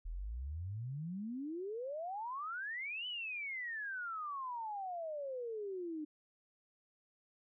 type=exponential two-way sweep; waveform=sine; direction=up then down; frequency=38.32 to 3032 to 297 Hz; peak=-39 dBFS; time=0.05-6.05 s; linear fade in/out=10 ms; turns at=3.07 s; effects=none